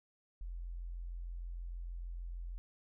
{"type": "tone", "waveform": "sine", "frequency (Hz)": 43.24, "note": "F1", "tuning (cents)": -16, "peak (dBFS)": -40, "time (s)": [0.41, 2.58], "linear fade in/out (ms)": 0, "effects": []}